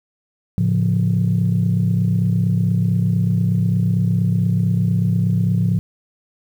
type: chord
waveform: sine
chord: A augmented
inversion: none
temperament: equal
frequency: 110 / 138.59 / 174.61 Hz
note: A2 / C#3 / E#3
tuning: 0 / 0 / 0 cents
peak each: -17 / -21 / -17 dBFS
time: 0.58-5.79 s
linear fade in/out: 0 ms
effects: tanh soft clip ceiling -8 dBFS + 8-bit